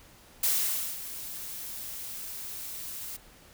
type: noise with ADSR envelope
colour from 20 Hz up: blue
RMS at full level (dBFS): -25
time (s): 0.43-3.17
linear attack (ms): 5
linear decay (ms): 530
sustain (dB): -14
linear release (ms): 12
effects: pink hiss -55 dBFS RMS until 3.53 s